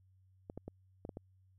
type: clicks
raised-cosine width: 2 ms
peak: -30 dBFS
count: 6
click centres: 0.499 / 0.576 / 0.68 / 1.051 / 1.092 / 1.171 s
effects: added 94 Hz sine -64 dBFS peak until 1.58 s